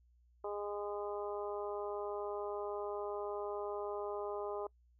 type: harmonic tone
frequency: 205.2 Hz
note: G#3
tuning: 21 cents flat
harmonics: 2 / 3 / 4 / 5 / 6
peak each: -40 / -44 / -46 / -48 / -50 dBFS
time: 0.44-4.67 s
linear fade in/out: 5 ms
effects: noise-tail reverb RT60 0.1 s tail -25 dB re dry + added 60 Hz sine -65 dBFS peak until 4.99 s